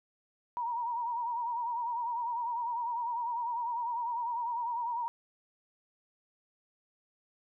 sine tone with vibrato, 947 Hz, A#5, 27 cents sharp, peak -31 dBFS, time 0.57-5.08 s, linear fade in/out 0 ms, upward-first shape triangle, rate 10 Hz, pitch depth 83 cents each way, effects none

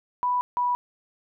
sine tone pair in turn, 987.8 / 979.8 Hz, B5 / B5, 0 / -14 cents, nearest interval unison, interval 14 cents, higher first, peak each -21 dBFS, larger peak neither, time 0.23-0.41 / 0.57-0.75 s, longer neither, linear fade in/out 0 ms, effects none

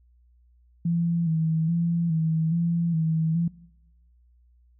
sine tone with vibrato, 164.81 Hz, E3, in tune, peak -21 dBFS, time 0.85-3.48 s, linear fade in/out 5 ms, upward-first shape square, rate 1.2 Hz, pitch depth 47 cents each way, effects noise-tail reverb RT60 0.9 s tail -21 dB re dry + added 60 Hz sine -56 dBFS peak until 4.79 s

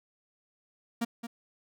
45% pulse tone with echo, 233.1 Hz, A#3, in tune, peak -27 dBFS, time 1.01-1.05 s, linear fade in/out 10 ms, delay 220 ms, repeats 1, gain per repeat -9 dB, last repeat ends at 1.27 s, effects none

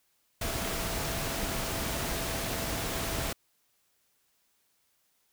sine tone in noise, 665 Hz, E5, 15 cents sharp, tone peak -42 dBFS, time 0.41-3.33 s, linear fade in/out 5 ms, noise pink, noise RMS -33 dBFS, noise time 0.41-3.33 s, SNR -12 dB, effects white hiss -72 dBFS RMS until 5.32 s

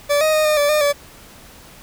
40% pulse tone with pitch steps, 579 / 624 / 618 / 609 / 580 / 606 / 575 Hz, D5 / D#5 / D#5 / D#5 / D5 / D#5 / D5, -25 / +5 / -12 / -37 / -22 / -46 / -37 cents, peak -13 dBFS, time 0.09-0.93 s, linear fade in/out 20 ms, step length 120 ms, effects pink hiss -43 dBFS RMS until 1.82 s

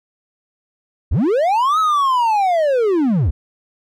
triangle linear two-way sweep, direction up then down, 43.65 to 1304 to 55.9 Hz, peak -11 dBFS, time 1.11-3.31 s, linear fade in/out 10 ms, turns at 1.79 s, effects none

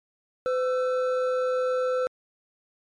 triangle tone pair together, 508 / 1332.9 Hz, B4 / E6, +49 / +19 cents, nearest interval octave + perfect fourth, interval 1670 cents, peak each -21 / -30 dBFS, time 0.46-2.07 s, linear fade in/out 0 ms, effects MP3 48 kbps

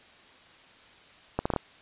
accelerating click train, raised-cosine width 1 ms, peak -12 dBFS, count 5, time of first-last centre 1.39-1.562 s, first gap 65 ms, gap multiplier 0.73, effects white hiss -54 dBFS RMS until 1.81 s + resampled to 8000 Hz

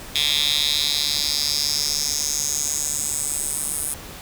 10% pulse tone with high-pass filter sweep, 146.83 Hz, D3, in tune, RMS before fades -23 dBFS, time 0.15-3.94 s, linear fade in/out 5 ms, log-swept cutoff 3300 to 9700 Hz, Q 4.2, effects pink hiss -38 dBFS RMS until 4.21 s

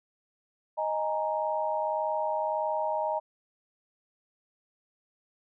sine chord, D# suspended fourth, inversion none, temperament equal, 622.3 / 830.6 / 932.3 Hz, D#5 / G#5 / A#5, 0 / 0 / 0 cents, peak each -30 / -33 / -31 dBFS, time 0.77-3.2 s, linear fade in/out 20 ms, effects none

